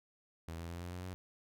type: tone with pitch steps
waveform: sawtooth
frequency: 82.41 / 84.24 / 86.11 / 88.02 / 89.97 / 91.97 Hz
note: E2 / E2 / F2 / F2 / F#2 / F#2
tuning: 0 / +38 / -24 / +14 / -48 / -10 cents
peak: -38 dBFS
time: 0.48-1.14 s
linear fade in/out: 0 ms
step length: 110 ms
effects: none